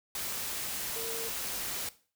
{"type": "tone in noise", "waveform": "sine", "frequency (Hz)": 456.2, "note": "A#4", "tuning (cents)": -37, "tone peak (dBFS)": -38, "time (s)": [0.96, 1.29], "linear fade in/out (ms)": 2, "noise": "white", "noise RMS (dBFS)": -36, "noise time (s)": [0.15, 1.89], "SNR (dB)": -5, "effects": ["noise-tail reverb RT60 0.4 s tail -17 dB re dry"]}